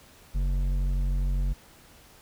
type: tone with hard clipping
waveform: sine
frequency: 46.25 Hz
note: F#1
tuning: in tune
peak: -25 dBFS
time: 0.34-1.54 s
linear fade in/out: 20 ms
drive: 8 dB
effects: pink hiss -54 dBFS RMS until 2.21 s